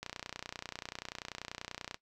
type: click train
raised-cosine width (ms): 0.2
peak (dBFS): -22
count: 59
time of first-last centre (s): 0.03-1.944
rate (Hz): 30.3
effects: noise-tail reverb RT60 0.1 s tail -17 dB re dry